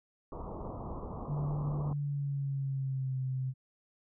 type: low-pass noise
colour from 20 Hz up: pink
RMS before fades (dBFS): -41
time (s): 0.32-1.93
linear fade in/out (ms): 2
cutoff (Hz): 1200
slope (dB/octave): 96
type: tone with pitch glide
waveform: sine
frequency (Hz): 146.5 to 130.52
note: D3 to C3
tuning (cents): -4 to -4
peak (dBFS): -31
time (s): 1.27-3.54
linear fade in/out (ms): 50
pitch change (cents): -200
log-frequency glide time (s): 1.81-3.18
effects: none